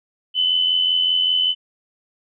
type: tone with amplitude modulation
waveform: sine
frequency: 3017 Hz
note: F#7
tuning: 33 cents sharp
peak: -13 dBFS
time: 0.34-1.55 s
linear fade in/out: 50 ms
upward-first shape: sine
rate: 85.2 Hz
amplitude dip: 50%
effects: none